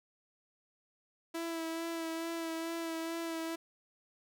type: tone with vibrato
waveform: sawtooth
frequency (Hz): 329.6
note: E4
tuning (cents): 0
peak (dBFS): -32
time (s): 1.34-3.56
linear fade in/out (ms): 10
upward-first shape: sine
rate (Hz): 2.3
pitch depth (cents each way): 22
effects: none